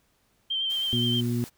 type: tone with vibrato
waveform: sine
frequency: 3136 Hz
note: G7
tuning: in tune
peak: -25 dBFS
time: 0.5-1.21 s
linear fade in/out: 10 ms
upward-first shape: sine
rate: 9.5 Hz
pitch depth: 26 cents each way
type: noise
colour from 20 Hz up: white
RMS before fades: -45 dBFS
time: 0.69-1.5 s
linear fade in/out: 20 ms
type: harmonic tone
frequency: 120 Hz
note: B2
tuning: 49 cents flat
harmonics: 1 / 2 / 3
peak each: -27 / -27 / -35 dBFS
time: 0.93-1.44 s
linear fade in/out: 0 ms
effects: pink hiss -68 dBFS RMS until 1.57 s